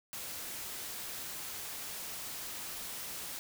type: noise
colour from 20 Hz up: white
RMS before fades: -42 dBFS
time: 0.13-3.39 s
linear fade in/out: 0 ms
effects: none